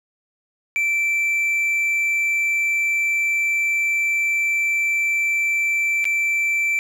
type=tone with dropouts; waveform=triangle; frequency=2335 Hz; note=D7; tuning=11 cents flat; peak=-16 dBFS; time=0.76-6.79 s; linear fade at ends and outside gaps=0 ms; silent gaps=6.043-6.053 s; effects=none